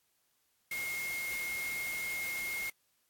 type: tone in noise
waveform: sine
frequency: 2145 Hz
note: C7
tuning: 42 cents sharp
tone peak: -35 dBFS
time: 0.71-2.7 s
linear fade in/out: 5 ms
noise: white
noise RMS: -43 dBFS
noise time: 0.71-2.7 s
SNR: +5 dB
effects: white hiss -75 dBFS RMS until 3.09 s + AAC 64 kbps